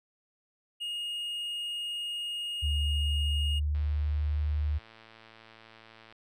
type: tone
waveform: triangle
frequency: 2858 Hz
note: F7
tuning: 39 cents sharp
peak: -31 dBFS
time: 0.8-3.6 s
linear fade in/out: 20 ms
type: tone with pitch glide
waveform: sine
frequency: 73.9 to 74.85 Hz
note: D2 to D2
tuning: +11 to +33 cents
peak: -26 dBFS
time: 2.62-4.79 s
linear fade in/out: 20 ms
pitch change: +22 cents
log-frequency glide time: 3.5-4.61 s
type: click train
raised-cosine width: 0.3 ms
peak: -36 dBFS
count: 267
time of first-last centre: 3.75-6.125 s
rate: 112 Hz
effects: none